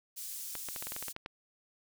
pink high-pass noise, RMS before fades -42 dBFS, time 0.16-1.13 s, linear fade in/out 20 ms, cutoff 7600 Hz, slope 12 dB/octave
clicks, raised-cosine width 0.3 ms, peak -24 dBFS, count 11, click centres 0.553 / 0.687 / 0.762 / 0.825 / 0.87 / 0.921 / 0.964 / 1.026 / 1.083 / 1.164 / 1.261 s
effects none

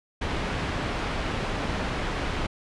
pink low-pass noise, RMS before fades -29 dBFS, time 0.21-2.47 s, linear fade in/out 10 ms, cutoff 3000 Hz, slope 12 dB/octave, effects resampled to 24000 Hz

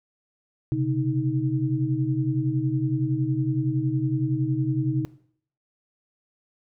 sine tone cluster, 127.6 / 138.4 / 313.9 Hz, C3 / C#3 / D#4, -43 / -2 / +15 cents, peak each -26 dBFS, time 0.72-5.05 s, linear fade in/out 0 ms, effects noise-tail reverb RT60 0.6 s tail -19 dB re dry

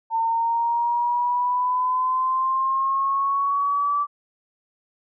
sine exponential sweep, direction up, 902 to 1163 Hz, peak -19 dBFS, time 0.1-4.07 s, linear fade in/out 50 ms, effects none

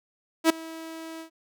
sawtooth tone with ADSR envelope, 324.4 Hz, E4, 28 cents flat, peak -10 dBFS, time 0.44-1.3 s, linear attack 57 ms, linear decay 8 ms, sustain -23 dB, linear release 97 ms, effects none

